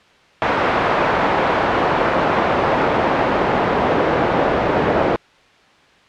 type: noise with band-pass filter sweep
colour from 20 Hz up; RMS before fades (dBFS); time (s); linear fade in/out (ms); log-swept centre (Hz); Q
pink; -17; 0.42-5.16; 0; 890 to 530; 0.85
effects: white hiss -50 dBFS RMS until 6.08 s + low-pass 3000 Hz 12 dB/octave